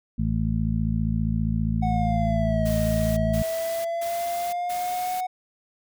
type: harmonic tone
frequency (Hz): 55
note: A1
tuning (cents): 0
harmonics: 1 / 2 / 3 / 4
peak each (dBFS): -27 / -27 / -27 / -27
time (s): 0.18-3.43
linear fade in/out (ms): 10
type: exponential two-way sweep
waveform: triangle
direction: down then up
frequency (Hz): 740 to 622.3 to 740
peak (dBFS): -23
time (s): 1.82-5.27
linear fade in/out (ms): 10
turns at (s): 2.77
type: noise bursts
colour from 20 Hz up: white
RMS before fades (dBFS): -38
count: 4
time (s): 2.65-5.21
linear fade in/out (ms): 10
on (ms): 520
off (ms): 160
effects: none